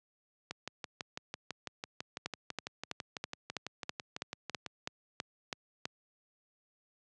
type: two click trains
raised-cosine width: 0.2 ms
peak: -21 / -18 dBFS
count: 26 / 12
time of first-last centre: 0.51-4.663 / 2.26-5.855 s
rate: 6.02 / 3.06 Hz
effects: high-pass 100 Hz 12 dB/octave + resampled to 22050 Hz